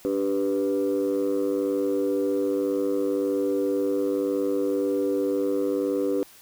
sine chord, G major, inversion second, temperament equal with one note detuned, 290.8 / 392 / 493.9 Hz, D4 / G4 / B4, -17 / 0 / 0 cents, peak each -25 dBFS, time 0.05-6.23 s, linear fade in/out 0 ms, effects tanh soft clip ceiling -17 dBFS + white hiss -51 dBFS RMS until 6.41 s

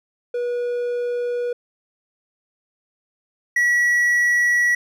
triangle tone pair in turn, 484.7 / 1933.4 Hz, B4 / B6, -32 / -37 cents, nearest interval 2 octaves, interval 2395 cents, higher second, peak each -19 / -13 dBFS, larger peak second, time 0.34-1.53 / 3.56-4.75 s, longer neither, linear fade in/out 5 ms, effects none

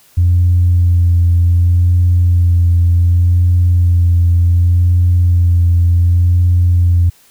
sine tone with vibrato, 87.31 Hz, F2, in tune, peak -6 dBFS, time 0.17-7.1 s, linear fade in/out 10 ms, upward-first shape sine, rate 0.67 Hz, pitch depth 20 cents each way, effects tanh soft clip ceiling -3 dBFS + white hiss -48 dBFS RMS until 7.3 s

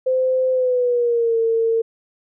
sine tone with pitch glide, 516 to 454.4 Hz, C5 to A#4, -24 to -44 cents, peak -15 dBFS, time 0.06-1.82 s, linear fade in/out 10 ms, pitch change -220 cents, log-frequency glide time 0.52-1.38 s, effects none

